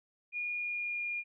sine tone with pitch glide, 2435 to 2418 Hz, D#7 to D7, -38 to +50 cents, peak -33 dBFS, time 0.32-1.24 s, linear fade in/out 50 ms, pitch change -12 cents, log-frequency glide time 0.53-1.03 s, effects none

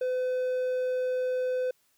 triangle tone, 507 Hz, B4, 45 cents sharp, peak -24 dBFS, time 0.01-1.71 s, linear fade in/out 5 ms, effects white hiss -69 dBFS RMS until 1.97 s

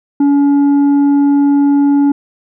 sine tone with tanh clipping, 283.7 Hz, C#4, 40 cents sharp, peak -8 dBFS, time 0.2-2.12 s, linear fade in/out 5 ms, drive 5 dB, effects none

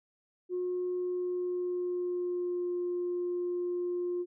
sine tone with pitch glide, 360.9 to 354.1 Hz, F#4 to F4, -43 to +24 cents, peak -29 dBFS, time 0.49-4.26 s, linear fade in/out 50 ms, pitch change -33 cents, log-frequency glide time 0.92-2.72 s, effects tanh soft clip ceiling -26 dBFS

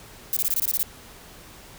violet noise bursts, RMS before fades -23 dBFS, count 9, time 0.33-0.83 s, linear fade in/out 0 ms, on 36 ms, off 22 ms, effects pink hiss -46 dBFS RMS until 1.78 s

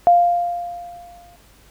sine tone with exponential decay, 698.5 Hz, F5, in tune, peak -7 dBFS, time 0.07-1.36 s, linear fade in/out 0 ms, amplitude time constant 280 ms, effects added 50 Hz sine -52 dBFS peak until 1.7 s + pink hiss -52 dBFS RMS until 1.7 s

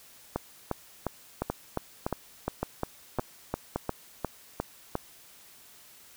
two click trains, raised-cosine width 1 ms, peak -14 / -14 dBFS, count 14 / 5, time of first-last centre 0.36-4.954 / 1.5-3.76 s, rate 2.83 / 1.77 Hz, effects white hiss -54 dBFS RMS until 6.16 s

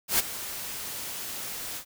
white noise with ADSR envelope, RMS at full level -21 dBFS, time 0.08-1.85 s, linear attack 110 ms, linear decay 19 ms, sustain -15 dB, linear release 79 ms, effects none

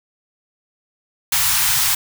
white band-stop noise, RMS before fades -17 dBFS, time 1.32-1.95 s, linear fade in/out 5 ms, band 160 to 790 Hz, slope 48 dB/octave, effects none

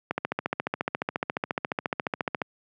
click train, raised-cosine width 0.5 ms, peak -11 dBFS, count 34, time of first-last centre 0.11-2.418 s, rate 14.3 Hz, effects high-pass 150 Hz 12 dB/octave

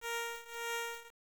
10% pulse tone with tremolo, 466.3 Hz, A#4, 1 cent sharp, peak -26 dBFS, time 0.01-1.11 s, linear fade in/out 50 ms, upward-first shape triangle, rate 1.7 Hz, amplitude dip 90%, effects 9-bit

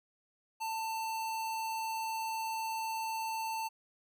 square tone, 892 Hz, A5, 23 cents sharp, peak -35 dBFS, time 0.6-3.69 s, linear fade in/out 20 ms, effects none

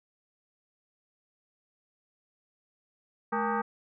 sine tone with frequency modulation, 214 Hz, A3, 48 cents flat, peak -26 dBFS, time 3.32-3.62 s, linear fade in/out 10 ms, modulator 342 Hz, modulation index 3.8, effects none

